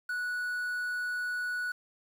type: tone with quantisation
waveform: triangle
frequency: 1472 Hz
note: F#6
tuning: 9 cents flat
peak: -29 dBFS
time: 0.09-1.72 s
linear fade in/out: 5 ms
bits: 9
effects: none